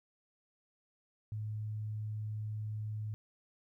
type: tone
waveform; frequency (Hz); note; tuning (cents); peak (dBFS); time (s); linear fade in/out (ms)
sine; 107.2; A2; -45; -36; 1.32-3.14; 0
effects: 13-bit